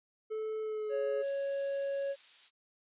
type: tone with pitch glide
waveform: triangle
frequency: 435.7 to 423.1 Hz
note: A4 to G#4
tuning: -17 to +32 cents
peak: -32 dBFS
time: 0.3-1.23 s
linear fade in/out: 20 ms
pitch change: -51 cents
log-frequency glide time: 0.61-0.98 s
type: tone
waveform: triangle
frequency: 554.4 Hz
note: C#5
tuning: in tune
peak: -30 dBFS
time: 0.89-2.16 s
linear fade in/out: 50 ms
type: noise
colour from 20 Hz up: violet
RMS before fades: -42 dBFS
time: 1.2-2.51 s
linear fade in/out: 50 ms
effects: resampled to 8000 Hz

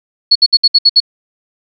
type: tone bursts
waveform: sine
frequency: 4374 Hz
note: C#8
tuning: 24 cents flat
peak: -3 dBFS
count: 7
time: 0.31-1.003 s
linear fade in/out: 10 ms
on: 45 ms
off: 63 ms
effects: none

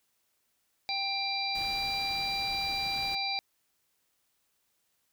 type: harmonic tone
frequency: 790 Hz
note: G5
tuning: 13 cents sharp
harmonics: 1 / 3 / 5 / 6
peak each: -35 / -35 / -35 / -35 dBFS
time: 0.89-3.39 s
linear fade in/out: 0 ms
type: noise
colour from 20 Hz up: pink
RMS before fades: -45 dBFS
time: 1.55-3.15 s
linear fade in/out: 2 ms
effects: white hiss -75 dBFS RMS until 5.12 s

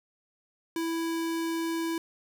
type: tone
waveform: square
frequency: 330.1 Hz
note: E4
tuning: 2 cents sharp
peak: -29 dBFS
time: 0.76-1.98 s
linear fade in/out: 2 ms
effects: none

